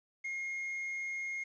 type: tone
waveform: triangle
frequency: 2143 Hz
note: C7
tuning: 41 cents sharp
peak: -34 dBFS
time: 0.24-1.44 s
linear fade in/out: 10 ms
effects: resampled to 16000 Hz + 11-bit